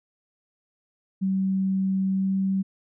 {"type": "tone with pitch glide", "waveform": "sine", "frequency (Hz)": [191.3, 192.41], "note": ["G3", "G3"], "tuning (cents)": [-42, -32], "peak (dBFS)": -21, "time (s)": [1.21, 2.63], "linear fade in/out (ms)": 20, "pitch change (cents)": 10, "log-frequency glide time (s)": [2.12, 2.31], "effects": []}